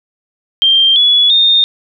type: tone with pitch steps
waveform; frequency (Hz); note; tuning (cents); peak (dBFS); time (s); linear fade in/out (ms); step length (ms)
sine; 3172 / 3399 / 3657; G7 / G#7 / A#7; +20 / +39 / -34; -6; 0.62-1.64; 0; 340
effects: none